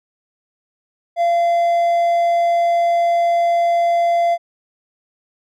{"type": "tone", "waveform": "triangle", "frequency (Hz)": 686, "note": "F5", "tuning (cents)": -31, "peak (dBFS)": -11, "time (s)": [1.16, 4.38], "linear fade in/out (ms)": 50, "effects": []}